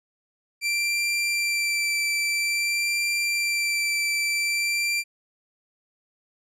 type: tone with vibrato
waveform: sawtooth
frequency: 2349 Hz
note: D7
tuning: in tune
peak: -19 dBFS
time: 0.61-5.04 s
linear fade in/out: 50 ms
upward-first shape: sine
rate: 0.5 Hz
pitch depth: 12 cents each way
effects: low-pass 11000 Hz 12 dB/octave